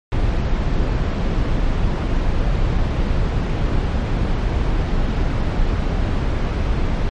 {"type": "noise", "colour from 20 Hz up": "brown", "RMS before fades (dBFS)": -18, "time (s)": [0.12, 7.09], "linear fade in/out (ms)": 0, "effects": ["low-pass 4000 Hz 12 dB/octave", "MP3 48 kbps"]}